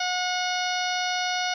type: harmonic tone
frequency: 727 Hz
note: F#5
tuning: 31 cents flat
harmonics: 1 / 2 / 3 / 4 / 5 / 6 / 7 / 8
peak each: -28 / -31 / -33 / -34 / -35 / -36 / -36 / -37 dBFS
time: 0-1.54 s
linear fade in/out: 5 ms
effects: 10-bit